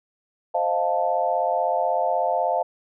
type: chord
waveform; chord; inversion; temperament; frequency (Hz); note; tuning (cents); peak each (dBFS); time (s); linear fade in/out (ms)
sine; F dominant seventh; second; equal; 523.3 / 622.3 / 698.5 / 880; C5 / Eb5 / F5 / A5; 0 / 0 / 0 / 0; -27 / -26 / -23 / -26; 0.54-2.63; 10
effects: none